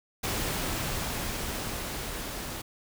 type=noise with level ramp; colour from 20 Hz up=pink; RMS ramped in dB=-30 to -37 dBFS; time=0.23-2.62 s; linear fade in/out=10 ms; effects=none